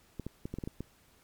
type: clicks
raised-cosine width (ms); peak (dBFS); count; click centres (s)
3; -24; 8; 0.197 / 0.266 / 0.455 / 0.54 / 0.586 / 0.638 / 0.675 / 0.806
effects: pink hiss -64 dBFS RMS until 1.23 s + MP3 96 kbps